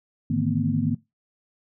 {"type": "tone cluster", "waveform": "sine", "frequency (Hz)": [104.8, 151.9, 162.5, 229.3, 251.7], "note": ["G#2", "D#3", "E3", "A#3", "B3"], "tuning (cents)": [16, -41, -24, -28, 33], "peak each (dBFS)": [-29, -26, -30, -25, -27], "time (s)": [0.3, 0.95], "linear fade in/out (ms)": 5, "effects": ["noise-tail reverb RT60 0.2 s tail -19 dB re dry"]}